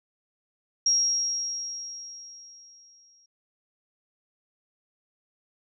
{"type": "tone with exponential decay", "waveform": "sine", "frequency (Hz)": 5610, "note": "F8", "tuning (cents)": 7, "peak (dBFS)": -18, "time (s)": [0.86, 3.26], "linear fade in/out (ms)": 5, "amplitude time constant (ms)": 520, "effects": []}